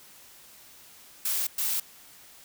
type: noise bursts at uneven times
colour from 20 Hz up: blue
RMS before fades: -28 dBFS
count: 2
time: 1.25-1.47 / 1.58-1.8 s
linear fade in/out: 5 ms
effects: white hiss -52 dBFS RMS until 2.44 s